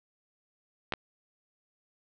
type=clicks; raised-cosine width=0.3 ms; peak=-15 dBFS; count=2; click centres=0.923 / 0.937 s; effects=low-pass 5000 Hz 12 dB/octave